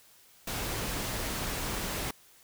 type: noise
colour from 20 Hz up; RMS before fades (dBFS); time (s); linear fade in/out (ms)
pink; -34; 0.47-2.11; 5
effects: white hiss -59 dBFS RMS until 2.43 s